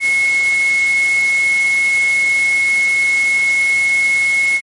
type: tone in noise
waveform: sine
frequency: 2178 Hz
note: C#7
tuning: 31 cents flat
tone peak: -11 dBFS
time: 0-4.61 s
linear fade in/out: 50 ms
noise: white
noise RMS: -27 dBFS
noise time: 0-4.61 s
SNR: +13 dB
effects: MP3 48 kbps